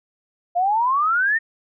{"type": "exponential sweep", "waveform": "sine", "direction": "up", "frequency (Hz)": [686, 1864.7], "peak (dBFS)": -16, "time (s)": [0.55, 1.39], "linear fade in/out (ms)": 20, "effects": []}